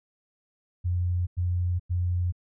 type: tone bursts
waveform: sine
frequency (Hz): 88.8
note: F2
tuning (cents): +29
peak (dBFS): -23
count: 3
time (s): 0.84-2.324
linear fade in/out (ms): 20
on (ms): 430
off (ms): 97
effects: none